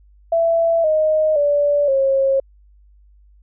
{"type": "tone with pitch steps", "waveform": "sine", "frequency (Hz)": [666, 621.4, 579.8, 541], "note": ["E5", "D#5", "D5", "C#5"], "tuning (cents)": [18, -2, -22, -42], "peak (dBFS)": -13, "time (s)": [0.32, 2.4], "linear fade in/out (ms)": 5, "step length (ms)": 520, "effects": ["added 50 Hz sine -47 dBFS peak until 3.42 s"]}